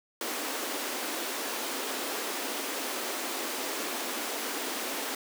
pink high-pass noise, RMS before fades -34 dBFS, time 0.21-5.15 s, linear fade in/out 2 ms, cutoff 250 Hz, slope 48 dB/octave, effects none

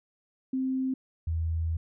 sine tone pair in turn, 261.6 / 81.69 Hz, C4 / E2, 0 / -15 cents, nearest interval octave + minor sixth, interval 2015 cents, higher first, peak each -26 dBFS, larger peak neither, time 0.53-0.94 / 1.27-1.77 s, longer second, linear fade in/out 5 ms, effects none

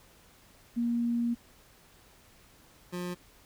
sine / 25% pulse tone pair in turn, 236.2 / 177.94 Hz, A#3 / F3, +23 / +33 cents, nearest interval perfect fourth, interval 490 cents, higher first, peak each -26 / -30 dBFS, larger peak first, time 0.76-1.35 / 2.92-3.15 s, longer first, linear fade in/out 20 ms, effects pink hiss -59 dBFS RMS until 3.45 s

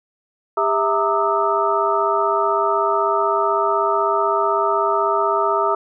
sine tone cluster, 401.6 / 657 / 922 / 1199 / 1295 Hz, G4 / E5 / A#5 / D6 / E6, +42 / -6 / -19 / +36 / -31 cents, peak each -22 dBFS, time 0.57-5.75 s, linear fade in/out 5 ms, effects none

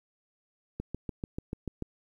click train, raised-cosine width 3 ms, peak -21 dBFS, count 8, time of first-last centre 0.8-1.823 s, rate 6.84 Hz, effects 10-bit

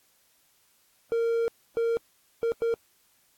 triangle tone bursts at uneven times, 462.1 Hz, A#4, 15 cents flat, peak -21 dBFS, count 4, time 1.12-1.48 / 1.77-1.97 / 2.43-2.52 / 2.62-2.74 s, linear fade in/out 0 ms, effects white hiss -65 dBFS RMS until 3.37 s + AAC 64 kbps

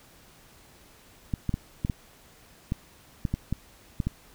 clicks, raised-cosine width 5 ms, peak -14 dBFS, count 11, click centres 1.338 / 1.493 / 1.541 / 1.849 / 1.898 / 2.721 / 3.252 / 3.34 / 3.526 / 4.002 / 4.07 s, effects pink hiss -55 dBFS RMS until 4.34 s

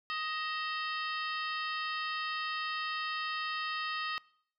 harmonic tone with a mistuned harmonic, 625 Hz, D#5, 8 cents sharp, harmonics 2 / 3 / 4 / 5 / 6 / 7 / 8, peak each -36 / -40 / -42 / -44 / -46 / -47 / -48 dBFS, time 0.1-4.18 s, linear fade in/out 0 ms, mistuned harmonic 4, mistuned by +100 cents, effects noise-tail reverb RT60 0.6 s tail -23 dB re dry

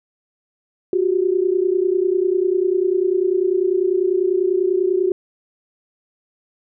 sine tone pair together, 360 / 390.1 Hz, F#4 / G4, -47 / -8 cents, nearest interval minor second, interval 139 cents, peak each -17 / -19 dBFS, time 0.93-5.12 s, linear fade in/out 2 ms, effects none

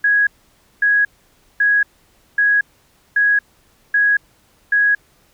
sine tone bursts, 1661.2 Hz, G#6, in tune, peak -11 dBFS, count 7, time 0.04-4.95 s, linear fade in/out 5 ms, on 230 ms, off 550 ms, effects pink hiss -56 dBFS RMS until 5.33 s

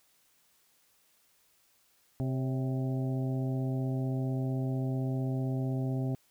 harmonic tone with a mistuned harmonic, 130.81 Hz, C3, in tune, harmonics 1 / 2 / 3 / 4 / 5 / 6, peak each -30 / -35 / -42 / -47 / -44 / -50 dBFS, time 2.2-6.15 s, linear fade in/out 0 ms, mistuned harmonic 4, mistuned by +76 cents, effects white hiss -68 dBFS RMS until 6.3 s

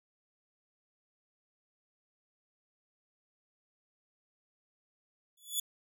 10% pulse tone with exponential growth, 3431 Hz, A7, 44 cents flat, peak -20 dBFS, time 5.37-5.6 s, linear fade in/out 5 ms, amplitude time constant 48 ms, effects none

